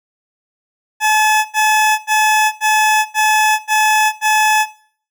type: tone bursts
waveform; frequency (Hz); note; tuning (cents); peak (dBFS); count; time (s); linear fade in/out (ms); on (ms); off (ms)
20% pulse; 860; A5; -40; -6; 7; 1-4.66; 50; 450; 85
effects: noise-tail reverb RT60 0.5 s tail -17 dB re dry